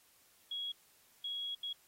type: tone bursts at uneven times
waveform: sine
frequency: 3321 Hz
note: G#7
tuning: 1 cent flat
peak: -37 dBFS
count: 3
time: 0.51-0.72 / 1.24-1.55 / 1.63-1.73 s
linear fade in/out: 5 ms
effects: white hiss -67 dBFS RMS until 1.87 s + AAC 48 kbps